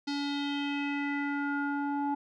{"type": "tone with low-pass filter sweep", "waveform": "square", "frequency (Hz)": 285, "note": "C#4", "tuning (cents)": 48, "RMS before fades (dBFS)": -32, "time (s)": [0.07, 2.15], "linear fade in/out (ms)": 10, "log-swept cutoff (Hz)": [4700, 920], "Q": 3.9, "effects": []}